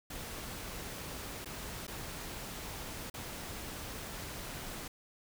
pink noise with dropouts, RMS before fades -43 dBFS, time 0.1-4.88 s, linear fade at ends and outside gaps 5 ms, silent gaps 1.447-1.457 / 1.869-1.878 / 3.1-3.14 s, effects none

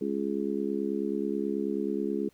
harmonic tone, 69.3 Hz, C#2, in tune, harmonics 3 / 4 / 5 / 6, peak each -33 / -33 / -33 / -33 dBFS, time 0.01-2.29 s, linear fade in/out 5 ms, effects pink hiss -65 dBFS RMS until 2.33 s

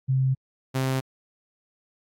sine / sawtooth tone pair in turn, 131.9 / 131.9 Hz, C3 / C3, +14 / +14 cents, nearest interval unison, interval 0 cents, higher neither, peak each -19 dBFS, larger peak neither, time 0.08-0.35 / 0.74-1.01 s, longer neither, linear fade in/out 20 ms, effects AAC 48 kbps

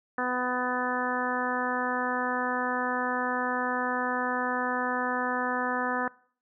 harmonic tone, 250 Hz, B3, 21 cents sharp, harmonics 1 / 2 / 3 / 4 / 5 / 6 / 7, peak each -34 / -34 / -34 / -34 / -34 / -34 / -34 dBFS, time 0.18-6.08 s, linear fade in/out 2 ms, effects noise-tail reverb RT60 0.5 s tail -23 dB re dry

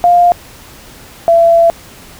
sine tone pair in turn, 702 / 672.8 Hz, F5 / E5, +9 / +35 cents, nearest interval minor second, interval 74 cents, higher first, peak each -4 dBFS, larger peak neither, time 0.04-0.32 / 1.28-1.7 s, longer second, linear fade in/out 0 ms, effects pink hiss -36 dBFS RMS until 2.19 s

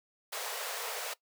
pink high-pass noise, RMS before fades -38 dBFS, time 0.32-1.14 s, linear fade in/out 10 ms, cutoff 430 Hz, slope 96 dB/octave, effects noise-tail reverb RT60 0.1 s tail -19 dB re dry

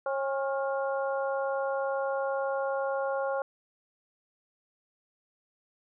harmonic tone with a mistuned harmonic, 271.9 Hz, C#4, 33 cents flat, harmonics 2 / 3 / 4 / 5, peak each -29 / -35 / -38 / -38 dBFS, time 0.06-3.42 s, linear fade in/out 2 ms, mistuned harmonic 5, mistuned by +53 cents, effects none

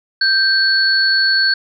sine tone pair together, 1568 / 4408 Hz, G6 / C#8, 0 / -11 cents, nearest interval octave + tritone, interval 1789 cents, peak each -14 dBFS, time 0.21-1.54 s, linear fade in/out 5 ms, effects none

